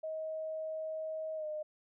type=tone with pitch glide; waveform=sine; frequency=632 to 611.2 Hz; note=D#5 to D#5; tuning=+27 to -31 cents; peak=-36 dBFS; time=0.03-1.63 s; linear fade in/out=10 ms; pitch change=-58 cents; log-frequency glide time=1.36-1.46 s; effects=none

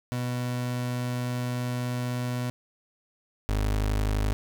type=tone pair in turn; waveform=30% pulse; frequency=123.47 / 51.79 Hz; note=B2 / G#1; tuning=0 / -4 cents; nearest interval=octave + minor third; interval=1504 cents; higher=first; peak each=-25 / -21 dBFS; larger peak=second; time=0.12-2.5 / 3.49-4.33 s; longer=first; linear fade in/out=0 ms; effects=none

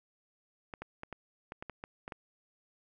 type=clicks; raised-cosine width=0.5 ms; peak=-26 dBFS; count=10; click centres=0.738 / 0.82 / 1.034 / 1.127 / 1.521 / 1.625 / 1.697 / 1.839 / 2.079 / 2.122 s; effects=none

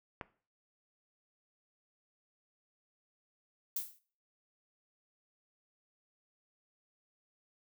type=click; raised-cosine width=0.5 ms; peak=-24 dBFS; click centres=0.212 s
type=noise with exponential decay; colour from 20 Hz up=violet; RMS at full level=-32 dBFS; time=3.76-3.99 s; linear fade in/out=5 ms; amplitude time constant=50 ms
effects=noise-tail reverb RT60 0.4 s tail -17 dB re dry

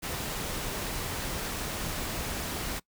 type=noise; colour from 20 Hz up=pink; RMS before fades=-34 dBFS; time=0.02-2.8 s; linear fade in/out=20 ms; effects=noise-tail reverb RT60 0.1 s tail -22 dB re dry

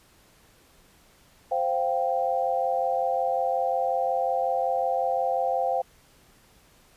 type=chord; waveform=sine; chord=C suspended fourth; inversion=none; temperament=equal; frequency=523.3 / 698.5 / 784 Hz; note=C5 / F5 / G5; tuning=0 / 0 / 0 cents; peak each=-27 dBFS; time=1.51-5.82 s; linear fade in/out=10 ms; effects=pink hiss -58 dBFS RMS until 6.96 s + resampled to 32000 Hz

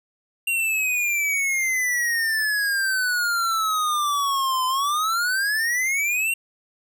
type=exponential two-way sweep; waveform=square; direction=down then up; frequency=2774 to 1018 to 2774 Hz; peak=-21 dBFS; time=0.47-6.34 s; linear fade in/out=5 ms; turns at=4.66 s; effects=none

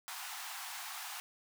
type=high-pass noise; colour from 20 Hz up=pink; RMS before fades=-44 dBFS; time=0.08-1.2 s; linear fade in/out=0 ms; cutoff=720 Hz; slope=96 dB/octave; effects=none

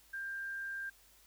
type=tone; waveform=sine; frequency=1590 Hz; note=G6; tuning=24 cents sharp; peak=-38 dBFS; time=0.13-0.9 s; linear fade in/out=10 ms; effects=added 50 Hz sine -70 dBFS peak until 1.26 s + white hiss -64 dBFS RMS until 1.26 s

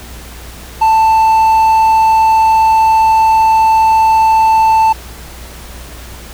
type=tone; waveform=triangle; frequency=885 Hz; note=A5; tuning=10 cents sharp; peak=-4 dBFS; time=0.81-4.93 s; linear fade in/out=10 ms; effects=added 60 Hz sine -31 dBFS peak until 6.33 s + pink hiss -33 dBFS RMS until 6.33 s

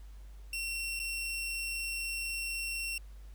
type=tone with dropouts; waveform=sawtooth; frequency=2724 Hz; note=F7; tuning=44 cents flat; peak=-31 dBFS; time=0.53-2.98 s; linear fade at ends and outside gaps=2 ms; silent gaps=0.993-0.998 s; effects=added 50 Hz sine -46 dBFS peak until 3.34 s + pink hiss -65 dBFS RMS until 3.34 s

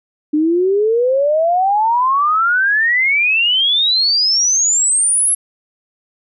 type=exponential sweep; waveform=sine; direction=up; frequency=295.8 to 11175 Hz; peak=-11 dBFS; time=0.33-5.35 s; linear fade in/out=10 ms; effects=none

